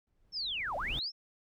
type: noise with exponential growth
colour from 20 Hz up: brown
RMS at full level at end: -37 dBFS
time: 0.07-0.99 s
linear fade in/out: 0 ms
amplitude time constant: 200 ms
type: linear two-way sweep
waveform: sine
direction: down then up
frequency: 5500 to 532 to 5500 Hz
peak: -33 dBFS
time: 0.32-1.12 s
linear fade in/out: 50 ms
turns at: 0.76 s
effects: none